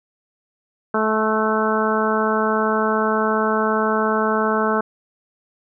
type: harmonic tone with a mistuned harmonic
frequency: 217.3 Hz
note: A3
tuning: 21 cents flat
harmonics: 1 / 2 / 3 / 4 / 5 / 6 / 7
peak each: -23 / -22 / -25 / -26 / -25 / -24 / -27 dBFS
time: 0.94-4.81 s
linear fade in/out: 5 ms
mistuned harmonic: 6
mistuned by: +17 cents
effects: none